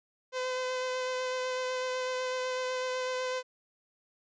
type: tone with vibrato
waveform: sawtooth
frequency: 510 Hz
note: C5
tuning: 44 cents flat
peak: -27 dBFS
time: 0.32-3.43 s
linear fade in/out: 50 ms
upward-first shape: sine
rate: 8 Hz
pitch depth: 12 cents each way
effects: resampled to 16000 Hz